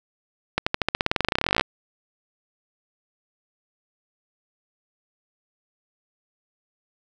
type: accelerating click train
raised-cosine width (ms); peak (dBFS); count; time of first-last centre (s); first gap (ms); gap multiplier
0.3; -4; 27; 0.58-1.61; 85; 0.93
effects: none